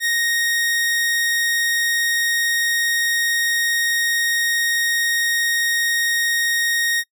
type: tone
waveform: sawtooth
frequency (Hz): 1864.7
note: A#6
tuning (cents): 0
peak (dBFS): -14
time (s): 0-7.04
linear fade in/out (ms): 50
effects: noise-tail reverb RT60 0.1 s tail -25 dB re dry